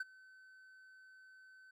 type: tone with ADSR envelope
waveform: triangle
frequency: 1525 Hz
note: G6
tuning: 48 cents flat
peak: -33 dBFS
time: 0-1.71 s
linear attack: 6 ms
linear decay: 28 ms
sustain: -23 dB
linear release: 5 ms
effects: none